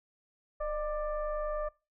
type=tone with frequency modulation; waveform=sine; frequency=605 Hz; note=D#5; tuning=49 cents flat; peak=-31 dBFS; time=0.6-1.69 s; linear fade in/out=10 ms; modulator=580 Hz; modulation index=0.91; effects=noise-tail reverb RT60 0.3 s tail -23 dB re dry